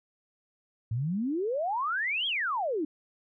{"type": "exponential two-way sweep", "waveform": "sine", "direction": "up then down", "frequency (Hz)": [105.6, 3373, 285.8], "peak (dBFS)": -27, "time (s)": [0.91, 2.85], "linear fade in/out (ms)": 5, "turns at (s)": 2.27, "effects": []}